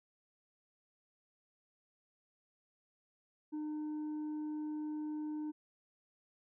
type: tone with tanh clipping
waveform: triangle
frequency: 303.9 Hz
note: D#4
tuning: 41 cents flat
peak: -38 dBFS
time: 3.52-5.52 s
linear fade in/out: 20 ms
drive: 8 dB
effects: none